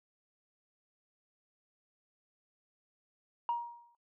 sine tone with exponential decay, 946 Hz, A#5, 25 cents sharp, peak -26 dBFS, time 3.49-3.95 s, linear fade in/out 1 ms, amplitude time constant 100 ms, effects noise-tail reverb RT60 0.1 s tail -19 dB re dry + tanh soft clip ceiling -25 dBFS

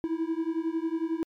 triangle beating tone pair, 321.1 / 332.1 Hz, E4 / E4, -45 / +13 cents, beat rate 11 Hz, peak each -28 dBFS, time 0.04-1.23 s, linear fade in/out 0 ms, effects MP3 96 kbps

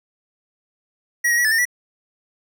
square tone with pitch steps, 1912 / 1886 / 1931 / 1743 / 1820 / 1949 Hz, A#6 / A#6 / B6 / A6 / A#6 / B6, +43 / +20 / -39 / -17 / -42 / -23 cents, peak -16 dBFS, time 1.24-1.654 s, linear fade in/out 10 ms, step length 69 ms, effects none

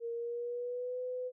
sine tone with pitch glide, 466.2 to 502.6 Hz, A#4 to B4, 0 to +30 cents, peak -35 dBFS, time 0-1.32 s, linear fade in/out 50 ms, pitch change +130 cents, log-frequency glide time 0.12-1 s, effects none

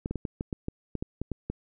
clicks, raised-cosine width 3 ms, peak -18 dBFS, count 12, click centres 0.059 / 0.11 / 0.157 / 0.252 / 0.409 / 0.528 / 0.684 / 0.953 / 1.025 / 1.216 / 1.317 / 1.5 s, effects none

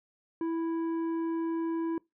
sine tone with tanh clipping, 329.6 Hz, E4, in tune, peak -30 dBFS, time 0.41-1.98 s, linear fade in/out 2 ms, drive 8 dB, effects noise-tail reverb RT60 0.2 s tail -24 dB re dry

